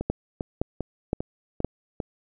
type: two click trains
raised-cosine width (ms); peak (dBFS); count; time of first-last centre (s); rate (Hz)
2; -15 / -10; 6 / 4; 0.01-2.002 / 0.1-1.646; 2.51 / 1.94
effects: none